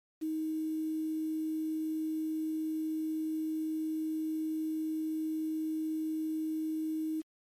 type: tone with quantisation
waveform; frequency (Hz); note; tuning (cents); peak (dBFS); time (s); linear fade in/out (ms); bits
sine; 314.6; D#4; +19; -31; 0.21-7.22; 20; 9
effects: MP3 64 kbps

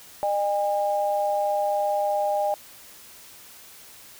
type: tone pair together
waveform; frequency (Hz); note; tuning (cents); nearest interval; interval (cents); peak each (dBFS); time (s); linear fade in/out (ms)
sine; 606.8 / 810; D#5 / G#5; -44 / -43; perfect fourth; 501; -24; 0.23-2.54; 0
effects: white hiss -47 dBFS RMS until 4.19 s

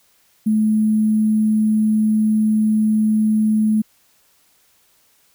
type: tone with sample-and-hold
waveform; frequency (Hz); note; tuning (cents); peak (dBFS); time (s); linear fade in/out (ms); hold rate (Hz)
sine; 215.5; A3; -36; -13; 0.46-3.82; 10; 11025
effects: white hiss -58 dBFS RMS until 5.34 s

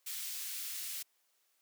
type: high-pass noise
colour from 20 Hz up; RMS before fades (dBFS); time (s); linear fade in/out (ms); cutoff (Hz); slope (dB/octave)
white; -41; 0.06-1.03; 10; 2400; 12
effects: white hiss -75 dBFS RMS until 1.61 s + high-pass 400 Hz 12 dB/octave

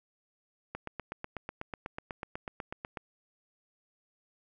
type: click train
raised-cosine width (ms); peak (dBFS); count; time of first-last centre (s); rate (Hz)
0.5; -22; 19; 0.75-2.972; 8.1
effects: none

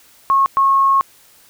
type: tone bursts at uneven times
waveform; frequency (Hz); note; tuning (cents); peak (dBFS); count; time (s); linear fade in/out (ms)
sine; 1090; C#6; -29; -10; 2; 0.3-0.46 / 0.57-1.01; 0
effects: white hiss -49 dBFS RMS until 1.49 s

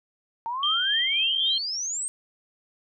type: exponential sweep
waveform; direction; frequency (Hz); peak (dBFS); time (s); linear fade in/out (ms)
sine; up; 896 to 8570; -27; 0.46-2.08; 0
type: tone with tremolo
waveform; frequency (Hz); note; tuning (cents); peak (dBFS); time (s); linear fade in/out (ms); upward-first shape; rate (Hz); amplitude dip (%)
sine; 3168; G7; +18; -21; 0.63-1.58; 2; sine; 3.8; 25
effects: none

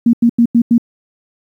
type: tone bursts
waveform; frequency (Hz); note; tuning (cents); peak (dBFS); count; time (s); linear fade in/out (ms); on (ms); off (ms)
sine; 235; A#3; +14; -6; 5; 0.06-0.781; 5; 73; 89
effects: 8-bit

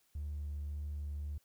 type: tone with vibrato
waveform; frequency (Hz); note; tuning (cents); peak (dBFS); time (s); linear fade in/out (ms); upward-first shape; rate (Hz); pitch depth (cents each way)
triangle; 73.42; D2; 0; -34; 0.15-1.38; 5; sine; 1.8; 11
effects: tanh soft clip ceiling -34 dBFS + white hiss -73 dBFS RMS until 1.44 s

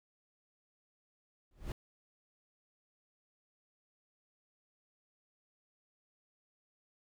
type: noise with exponential growth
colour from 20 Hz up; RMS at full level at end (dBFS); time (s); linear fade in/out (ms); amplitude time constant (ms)
brown; -32; 1.51-1.72; 2; 44
effects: none

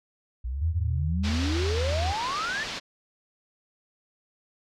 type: exponential sweep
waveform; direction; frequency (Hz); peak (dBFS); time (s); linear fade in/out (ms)
sine; up; 57.1 to 1834; -28; 0.44-2.64; 10
type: tone with vibrato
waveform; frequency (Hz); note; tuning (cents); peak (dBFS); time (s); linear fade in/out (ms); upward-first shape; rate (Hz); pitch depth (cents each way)
sine; 80.7; E2; -36; -25; 0.6-2.13; 20; sine; 3.1; 20
type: low-pass noise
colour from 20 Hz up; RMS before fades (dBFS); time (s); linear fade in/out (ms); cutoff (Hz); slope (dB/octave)
white; -35; 1.23-2.8; 20; 5000; 24
effects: none

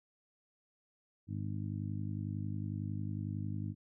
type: harmonic tone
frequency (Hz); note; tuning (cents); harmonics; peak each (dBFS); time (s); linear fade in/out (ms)
51; G#1; -31; 2 / 3 / 4 / 5 / 6; -38 / -42 / -44 / -46 / -48; 1.27-3.75; 50
effects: none

